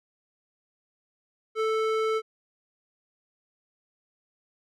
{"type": "tone with band-pass filter", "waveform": "square", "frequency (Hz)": 440, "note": "A4", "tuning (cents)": 0, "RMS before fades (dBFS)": -26, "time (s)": [1.55, 2.22], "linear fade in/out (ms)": 50, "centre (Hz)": 960, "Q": 0.78, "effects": []}